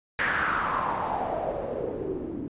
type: noise with low-pass filter sweep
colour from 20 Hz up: white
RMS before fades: -29 dBFS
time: 0.19-2.48 s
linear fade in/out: 0 ms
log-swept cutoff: 1800 to 280 Hz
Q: 4.4
effects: resampled to 8000 Hz